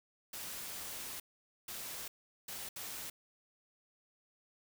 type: noise bursts at uneven times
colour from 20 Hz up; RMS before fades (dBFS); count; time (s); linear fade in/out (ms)
white; -44; 4; 0.33-1.2 / 1.68-2.08 / 2.48-2.69 / 2.76-3.1; 5
effects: none